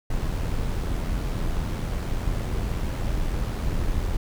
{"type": "noise with amplitude modulation", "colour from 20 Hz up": "brown", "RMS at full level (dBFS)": -24, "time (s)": [0.1, 4.17], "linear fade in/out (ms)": 5, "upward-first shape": "sine", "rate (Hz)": 84.6, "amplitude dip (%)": 40, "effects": []}